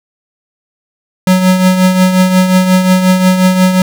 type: tone with tremolo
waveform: square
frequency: 185 Hz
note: F#3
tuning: in tune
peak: -4 dBFS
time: 1.27-3.82 s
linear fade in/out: 2 ms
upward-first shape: triangle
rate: 5.6 Hz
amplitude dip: 60%
effects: none